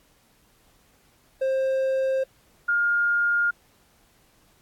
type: tone pair in turn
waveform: triangle / sine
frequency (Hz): 530 / 1414.9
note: C5 / F6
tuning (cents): +22 / +22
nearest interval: octave + perfect fourth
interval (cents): 1700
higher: second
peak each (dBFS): -19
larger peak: neither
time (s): 1.41-2.24 / 2.68-3.51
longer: neither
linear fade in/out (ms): 10
effects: pink hiss -61 dBFS RMS until 4.61 s + AAC 64 kbps